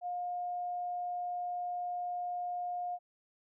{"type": "tone", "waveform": "sine", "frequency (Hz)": 712, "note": "F5", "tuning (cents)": 33, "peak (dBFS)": -34, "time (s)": [0.01, 2.99], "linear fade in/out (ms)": 50, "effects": []}